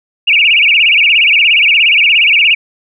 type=tone with vibrato; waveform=sine; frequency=2543 Hz; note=D#7; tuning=37 cents sharp; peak=-5 dBFS; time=0.27-2.55 s; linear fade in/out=10 ms; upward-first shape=sine; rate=17 Hz; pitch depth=220 cents each way; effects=none